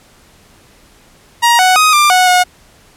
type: tone with pitch steps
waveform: sawtooth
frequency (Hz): 944 / 741 / 1253 / 1189 / 735 / 725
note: A#5 / F#5 / D#6 / D6 / F#5 / F#5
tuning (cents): +22 / +2 / +12 / +21 / -12 / -35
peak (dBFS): -3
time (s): 1.42-2.44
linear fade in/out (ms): 20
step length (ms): 170
effects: pink hiss -46 dBFS RMS until 2.96 s + low-pass 12000 Hz 12 dB/octave